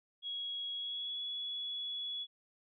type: tone with pitch glide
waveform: sine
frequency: 3322 to 3386 Hz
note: G#7 to G#7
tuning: 0 to +33 cents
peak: -37 dBFS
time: 0.22-2.27 s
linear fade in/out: 50 ms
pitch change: +33 cents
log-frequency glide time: 0.74-1.2 s
effects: none